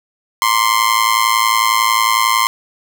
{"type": "tone with amplitude modulation", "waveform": "sawtooth", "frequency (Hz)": 1048, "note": "C6", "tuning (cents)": 2, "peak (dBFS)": -4, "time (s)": [0.42, 2.47], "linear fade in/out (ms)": 0, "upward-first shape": "sine", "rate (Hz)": 111, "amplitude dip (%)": 85, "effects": []}